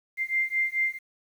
sine beating tone pair, 2093 / 2097.6 Hz, C7 / C7, 0 / +4 cents, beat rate 4.6 Hz, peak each -27 dBFS, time 0.17-0.99 s, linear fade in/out 50 ms, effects 9-bit

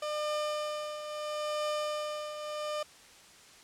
30% pulse tone with tremolo, 602 Hz, D5, 43 cents sharp, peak -27 dBFS, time 0.02-2.83 s, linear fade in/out 5 ms, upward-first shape triangle, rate 0.75 Hz, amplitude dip 65%, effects white hiss -55 dBFS RMS until 3.63 s + low-pass 8000 Hz 12 dB/octave

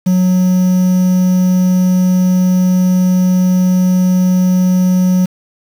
triangle tone with quantisation, 183.1 Hz, F#3, 18 cents flat, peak -6 dBFS, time 0.06-5.26 s, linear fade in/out 10 ms, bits 5, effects none

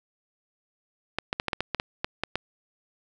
clicks, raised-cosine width 0.3 ms, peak -10 dBFS, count 11, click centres 1.186 / 1.329 / 1.399 / 1.483 / 1.532 / 1.606 / 1.747 / 1.799 / 2.045 / 2.236 / 2.356 s, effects none

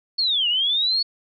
sine linear two-way sweep, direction down then up, 4435 to 2792 to 4435 Hz, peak -18 dBFS, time 0.18-1.03 s, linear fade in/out 10 ms, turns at 0.48 s, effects none

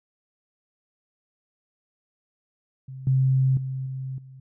sine tone with level steps, 132 Hz, C3, 16 cents sharp, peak -35 / -17 / -27 / -29 / -42 dBFS, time 2.88-4.4 s, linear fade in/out 5 ms, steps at 3.07 / 3.57 / 3.86 / 4.18 s, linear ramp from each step 2 ms, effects none

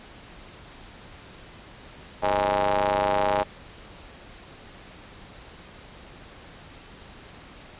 sawtooth ring-modulated tone, 98 Hz, G2, in tune, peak -14 dBFS, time 2.22-3.44 s, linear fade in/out 20 ms, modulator 721 Hz, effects pink hiss -46 dBFS RMS until 7.79 s + resampled to 8000 Hz

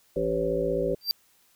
harmonic tone, 55.6 Hz, A1, 19 cents sharp, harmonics 1 / 3 / 5 / 7 / 9 / 10, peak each -37 / -34 / -35 / -29 / -28 / -30 dBFS, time 0.16-0.95 s, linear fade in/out 5 ms
square tone with exponential growth, 4699 Hz, D8, in tune, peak -18 dBFS, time 1.01-1.11 s, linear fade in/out 0 ms, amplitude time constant 21 ms
effects white hiss -63 dBFS RMS until 1.55 s

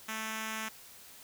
5% pulse tone with notch filter, 219.8 Hz, A3, 2 cents flat, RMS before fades -38 dBFS, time 0.08-0.69 s, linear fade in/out 10 ms, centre 510 Hz, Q 0.84, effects white hiss -53 dBFS RMS until 1.23 s

